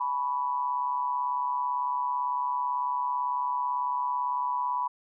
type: tone with amplitude modulation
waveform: sine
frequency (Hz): 987.8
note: B5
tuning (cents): 0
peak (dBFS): -23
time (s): 0-4.88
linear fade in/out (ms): 10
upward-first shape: sine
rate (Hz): 138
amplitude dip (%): 65
effects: none